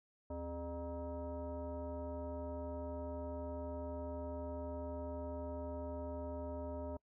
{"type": "tone with frequency modulation", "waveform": "sine", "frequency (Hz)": 264, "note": "C4", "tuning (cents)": 16, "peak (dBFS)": -40, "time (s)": [0.3, 6.97], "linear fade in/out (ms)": 5, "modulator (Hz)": 340, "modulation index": 1.6, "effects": ["noise-tail reverb RT60 0.1 s tail -25 dB re dry"]}